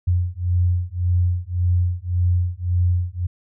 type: beating tone pair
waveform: sine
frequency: 88 / 89.8 Hz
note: F2 / F2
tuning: +14 / +49 cents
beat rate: 1.8 Hz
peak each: -20 dBFS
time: 0.07-3.27 s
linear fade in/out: 10 ms
effects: none